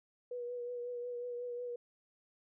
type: tone with vibrato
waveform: sine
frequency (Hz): 486.2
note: B4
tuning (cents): -27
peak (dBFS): -38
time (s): 0.31-1.76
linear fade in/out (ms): 5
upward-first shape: triangle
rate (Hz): 5.5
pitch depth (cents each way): 29
effects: none